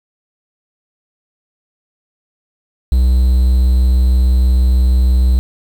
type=tone with quantisation; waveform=triangle; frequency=63.1 Hz; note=B1; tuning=38 cents sharp; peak=-6 dBFS; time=2.92-5.39 s; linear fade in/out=0 ms; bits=6; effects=none